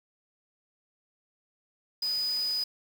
sine tone in noise, 4975 Hz, D#8, 1 cent flat, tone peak -27 dBFS, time 2.02-2.64 s, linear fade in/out 5 ms, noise white, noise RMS -45 dBFS, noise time 2.02-2.64 s, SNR +15 dB, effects none

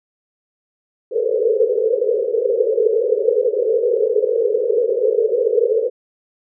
pink band-pass noise, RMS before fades -17 dBFS, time 1.11-5.9 s, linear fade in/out 20 ms, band 420 to 510 Hz, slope 96 dB/octave, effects none

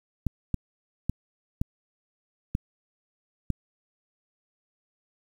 clicks, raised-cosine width 5 ms, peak -13 dBFS, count 6, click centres 0.267 / 0.543 / 1.096 / 1.615 / 2.551 / 3.503 s, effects 8-bit

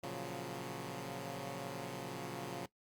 10% pulse chord, Gb major seventh, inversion first, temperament equal, 116.54 / 138.59 / 174.61 / 185 Hz, Bb2 / Db3 / F3 / Gb3, 0 / 0 / 0 / 0 cents, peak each -40 / -37 / -39 / -40 dBFS, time 0.03-2.66 s, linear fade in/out 5 ms, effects noise-tail reverb RT60 0.1 s tail -19 dB re dry + Opus 48 kbps

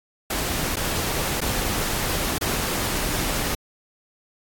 pink noise with dropouts, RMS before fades -25 dBFS, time 0.3-3.55 s, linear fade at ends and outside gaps 5 ms, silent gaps 0.759-0.767 / 1.406-1.414 / 2.384-2.41 s, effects AAC 64 kbps

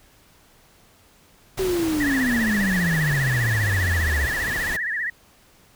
pink noise, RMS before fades -31 dBFS, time 1.57-4.77 s, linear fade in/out 10 ms
sine exponential sweep, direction down, 386.6 to 69.3 Hz, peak -20 dBFS, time 1.59-4.26 s, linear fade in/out 5 ms
sine tone with vibrato, 1812 Hz, A#6, 50 cents flat, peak -23 dBFS, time 2-5.1 s, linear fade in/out 5 ms, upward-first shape triangle, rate 15 Hz, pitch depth 170 cents each way
effects pink hiss -55 dBFS RMS until 5.75 s

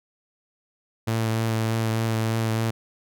sawtooth tone with vibrato, 112.3 Hz, A2, 36 cents sharp, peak -18 dBFS, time 1.07-2.71 s, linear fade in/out 10 ms, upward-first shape triangle, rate 3.3 Hz, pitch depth 20 cents each way, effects none

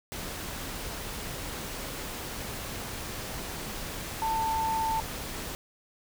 sine tone in noise, 891 Hz, A5, 22 cents sharp, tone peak -26 dBFS, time 4.22-5 s, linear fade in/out 0 ms, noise pink, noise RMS -37 dBFS, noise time 0.12-5.55 s, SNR +8 dB, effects none

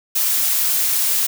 blue noise, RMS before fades -18 dBFS, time 0.15-1.27 s, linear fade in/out 10 ms, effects none

